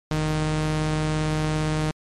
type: tone pair together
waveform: sawtooth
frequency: 43.05 / 154.6 Hz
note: F1 / D#3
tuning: -24 / -11 cents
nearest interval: octave + minor seventh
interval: 2213 cents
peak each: -27 / -18 dBFS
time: 0.11-1.91 s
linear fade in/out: 0 ms
effects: low-pass 9000 Hz 12 dB/octave + MP3 64 kbps